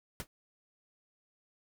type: noise with exponential decay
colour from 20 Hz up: pink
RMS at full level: -35 dBFS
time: 0.2-0.27 s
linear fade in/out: 0 ms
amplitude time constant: 15 ms
effects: none